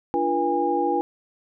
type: tone cluster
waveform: sine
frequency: 293.9 / 346.1 / 480.7 / 815 Hz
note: D4 / F4 / B4 / G#5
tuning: +1 / -16 / -47 / -33 cents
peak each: -28 / -25 / -27 / -23 dBFS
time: 0.14-1.01 s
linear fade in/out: 0 ms
effects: none